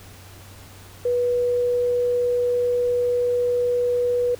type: tone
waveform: sine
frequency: 488.1 Hz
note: B4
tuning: 20 cents flat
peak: -18 dBFS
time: 1.05-4.35 s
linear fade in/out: 5 ms
effects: added 95 Hz sine -44 dBFS peak until 4.39 s + pink hiss -46 dBFS RMS until 4.39 s